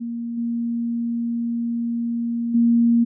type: tone with level steps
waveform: sine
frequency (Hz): 234.3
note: A#3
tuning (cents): +9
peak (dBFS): -25 / -21 / -13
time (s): 0-3.05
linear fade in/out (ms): 20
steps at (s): 0.37 / 2.54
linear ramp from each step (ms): 10
effects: none